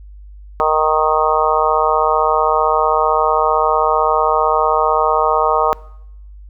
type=harmonic tone; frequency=155.56 Hz; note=D#3; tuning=in tune; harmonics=3 / 4 / 5 / 6 / 7 / 8; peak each=-19 / -19 / -19 / -19 / -19 / -19 dBFS; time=0.6-5.73 s; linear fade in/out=0 ms; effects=noise-tail reverb RT60 0.8 s tail -23 dB re dry + added 50 Hz sine -34 dBFS peak until 6.49 s